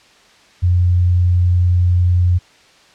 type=tone; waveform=sine; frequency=88.9 Hz; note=F2; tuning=31 cents sharp; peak=-10 dBFS; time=0.62-2.39 s; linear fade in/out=20 ms; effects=white hiss -48 dBFS RMS until 2.94 s + low-pass 5000 Hz 12 dB/octave